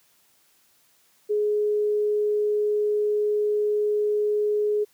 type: tone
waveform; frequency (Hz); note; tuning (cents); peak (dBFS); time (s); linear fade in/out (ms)
sine; 419.1; G#4; +16; -20; 1.29-4.85; 20
effects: white hiss -62 dBFS RMS until 4.93 s + high-pass 80 Hz 12 dB/octave